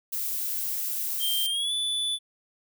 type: noise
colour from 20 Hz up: violet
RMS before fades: -30 dBFS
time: 0.12-1.47 s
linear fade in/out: 10 ms
type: tone with pitch glide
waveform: square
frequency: 3169 to 3476 Hz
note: G7 to A7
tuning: +18 to -22 cents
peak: -26 dBFS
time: 1.19-2.19 s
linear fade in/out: 50 ms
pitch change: +160 cents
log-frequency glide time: 1.49-1.72 s
effects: none